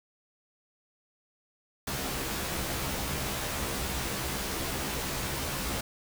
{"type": "noise with comb filter", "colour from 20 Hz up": "pink", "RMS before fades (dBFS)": -33, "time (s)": [1.87, 5.81], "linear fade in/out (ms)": 5, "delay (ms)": 15, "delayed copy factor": 0.9, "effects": []}